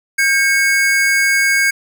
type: tone pair together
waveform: square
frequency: 1600 / 2206 Hz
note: G6 / C#7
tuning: +35 / -9 cents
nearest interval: tritone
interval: 556 cents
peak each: -15 dBFS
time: 0.18-1.71 s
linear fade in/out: 10 ms
effects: none